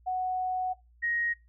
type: tone pair in turn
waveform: sine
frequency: 740 / 1878.7 Hz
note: F#5 / A#6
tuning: 0 / +13 cents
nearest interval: octave + major third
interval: 1613 cents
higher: second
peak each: -27 dBFS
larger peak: neither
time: 0.06-0.74 / 1.02-1.34 s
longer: first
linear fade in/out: 20 ms
effects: noise-tail reverb RT60 0.2 s tail -19 dB re dry + added 59 Hz sine -57 dBFS peak until 1.48 s